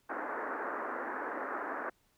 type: band-pass noise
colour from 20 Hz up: white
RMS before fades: -38 dBFS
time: 0.09-1.9 s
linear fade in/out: 10 ms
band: 250 to 1700 Hz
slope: 48 dB/octave
effects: pink hiss -72 dBFS RMS until 2.17 s